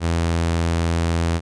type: tone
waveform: sawtooth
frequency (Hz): 83.7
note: E2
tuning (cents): +27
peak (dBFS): -14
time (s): 0-1.41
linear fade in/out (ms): 50
effects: resampled to 22050 Hz